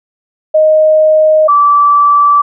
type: tone pair in turn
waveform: sine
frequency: 622.3 / 1159.9 Hz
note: D#5 / D6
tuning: 0 / -22 cents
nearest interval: major seventh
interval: 1078 cents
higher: second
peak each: -4 dBFS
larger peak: neither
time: 0.54-1.48 / 1.48-2.42 s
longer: neither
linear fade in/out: 10 ms
effects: none